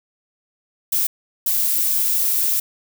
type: noise bursts at uneven times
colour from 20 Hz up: violet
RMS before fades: -19 dBFS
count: 2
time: 0.92-1.07 / 1.46-2.6 s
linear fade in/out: 5 ms
effects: none